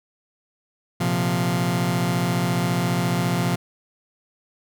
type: chord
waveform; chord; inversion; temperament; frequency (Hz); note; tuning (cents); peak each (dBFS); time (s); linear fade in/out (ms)
sawtooth; Bb suspended second; none; just; 116.54 / 131.11 / 174.81; Bb2 / C3 / F3; 0 / +4 / +2; -23 / -21 / -18; 1-3.56; 10
effects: none